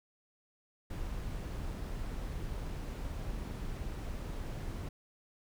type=noise; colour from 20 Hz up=brown; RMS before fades=-39 dBFS; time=0.9-4.89 s; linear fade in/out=5 ms; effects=none